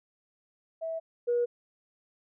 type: tone pair in turn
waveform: sine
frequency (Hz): 652 / 480.6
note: E5 / B4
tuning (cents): -19 / -47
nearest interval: perfect fourth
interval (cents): 528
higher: first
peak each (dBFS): -31 / -23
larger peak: second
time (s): 0.81-1 / 1.27-1.46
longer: neither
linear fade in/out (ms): 20
effects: tanh soft clip ceiling -19 dBFS